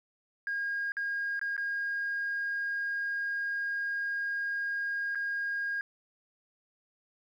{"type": "tone with dropouts", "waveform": "sine", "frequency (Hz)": 1626, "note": "G#6", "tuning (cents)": -37, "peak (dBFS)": -29, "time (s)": [0.47, 5.81], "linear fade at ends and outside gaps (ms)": 1, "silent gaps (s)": [[0.92, 0.968], [1.394, 1.414], [1.566, 1.578], [5.149, 5.155]], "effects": ["tanh soft clip ceiling -26 dBFS", "11-bit"]}